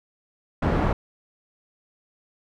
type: low-pass noise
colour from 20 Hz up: pink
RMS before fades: -22 dBFS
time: 0.62-0.93 s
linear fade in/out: 5 ms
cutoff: 1200 Hz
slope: 12 dB/octave
effects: none